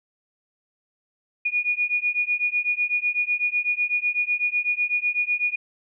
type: beating tone pair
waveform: sine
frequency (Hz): 2446 / 2454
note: D#7 / D#7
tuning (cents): -30 / -25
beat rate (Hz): 8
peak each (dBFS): -24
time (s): 1.45-5.56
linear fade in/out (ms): 10
effects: none